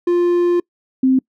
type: tone pair in turn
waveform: triangle / sine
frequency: 350 / 261.2 Hz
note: F4 / C4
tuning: +4 / -3 cents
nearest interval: perfect fourth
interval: 507 cents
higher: first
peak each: -10 dBFS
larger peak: neither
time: 0.07-0.6 / 1.03-1.19 s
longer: first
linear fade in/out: 5 ms
effects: noise-tail reverb RT60 0.1 s tail -26 dB re dry